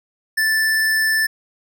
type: tone with vibrato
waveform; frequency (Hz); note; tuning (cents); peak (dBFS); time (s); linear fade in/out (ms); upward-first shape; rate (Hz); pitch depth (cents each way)
square; 1760; A6; 0; -16; 0.37-1.27; 10; triangle; 18; 8
effects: none